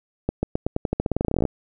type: accelerating click train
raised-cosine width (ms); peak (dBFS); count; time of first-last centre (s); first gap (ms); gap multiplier
2; -8; 22; 0.29-1.453; 140; 0.89
effects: none